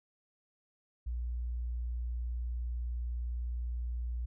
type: tone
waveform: sine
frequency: 59.8 Hz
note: A#1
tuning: 45 cents sharp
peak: -33 dBFS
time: 1.06-4.26 s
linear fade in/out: 10 ms
effects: none